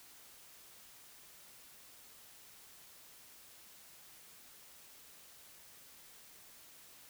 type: silence
effects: white hiss -58 dBFS RMS until 7.09 s